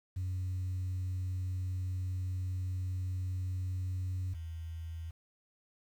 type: tone pair in turn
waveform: sine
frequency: 92.5 / 82.1 Hz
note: F#2 / E2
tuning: 0 / -6 cents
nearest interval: major second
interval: 206 cents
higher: first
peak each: -31 / -38 dBFS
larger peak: first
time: 0.16-4.34 / 4.34-5.11 s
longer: first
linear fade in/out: 10 ms
effects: tanh soft clip ceiling -31 dBFS + 10-bit